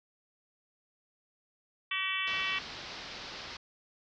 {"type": "harmonic tone", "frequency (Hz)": 381.2, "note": "G4", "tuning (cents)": -48, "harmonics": [3, 4, 5, 6, 7, 8, 9], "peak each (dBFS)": [-39, -45, -37, -37, -36, -38, -40], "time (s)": [1.91, 2.59], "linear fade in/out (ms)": 5}
{"type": "low-pass noise", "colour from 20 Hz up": "white", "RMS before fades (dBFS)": -44, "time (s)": [2.27, 3.57], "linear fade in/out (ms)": 5, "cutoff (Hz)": 5200, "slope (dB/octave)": 48}
{"effects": []}